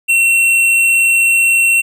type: tone with hard clipping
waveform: sine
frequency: 2719 Hz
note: F7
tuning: 47 cents flat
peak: -10 dBFS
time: 0.08-1.82 s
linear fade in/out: 20 ms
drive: 11 dB
effects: none